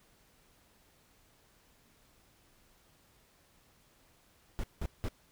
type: noise bursts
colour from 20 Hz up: brown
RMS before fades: -34 dBFS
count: 3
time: 4.59-5.085 s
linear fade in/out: 0 ms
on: 45 ms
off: 180 ms
effects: pink hiss -66 dBFS RMS until 5.31 s